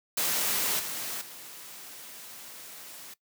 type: noise with level steps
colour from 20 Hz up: white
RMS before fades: -28 / -35 / -45 dBFS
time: 0.17-3.14 s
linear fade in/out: 5 ms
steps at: 0.79 / 1.21 s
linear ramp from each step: 5 ms
effects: noise-tail reverb RT60 0.1 s tail -19 dB re dry + high-pass 150 Hz 12 dB/octave